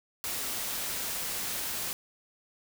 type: noise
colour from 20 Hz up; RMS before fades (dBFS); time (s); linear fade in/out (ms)
white; -34; 0.24-1.93; 0
effects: none